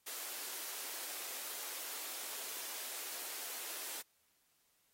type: high-pass noise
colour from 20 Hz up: white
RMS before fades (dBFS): -44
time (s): 0.06-4.02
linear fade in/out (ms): 10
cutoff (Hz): 320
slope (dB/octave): 24
effects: white hiss -75 dBFS RMS until 4.93 s + AAC 48 kbps